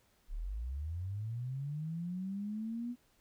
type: linear sweep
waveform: sine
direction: up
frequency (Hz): 31.29 to 246.4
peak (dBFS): -36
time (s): 0.28-2.96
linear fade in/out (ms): 50
effects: pink hiss -71 dBFS RMS until 3.2 s